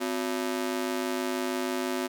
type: ring-modulated tone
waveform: sawtooth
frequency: 311.1 Hz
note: D#4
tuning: in tune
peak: -21 dBFS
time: 0-2.08 s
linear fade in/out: 20 ms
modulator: 53.1 Hz
effects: none